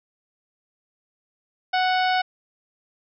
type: harmonic tone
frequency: 740 Hz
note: F#5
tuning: in tune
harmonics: 1 / 2 / 3 / 4 / 5 / 6 / 7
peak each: -20 / -26 / -30 / -32 / -34 / -36 / -37 dBFS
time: 1.73-2.22 s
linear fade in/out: 10 ms
effects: none